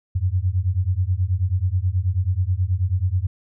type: beating tone pair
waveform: sine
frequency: 87.6 / 96.9 Hz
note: F2 / G2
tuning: +6 / -20 cents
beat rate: 9.3 Hz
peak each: -21 dBFS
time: 0.15-3.27 s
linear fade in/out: 10 ms
effects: none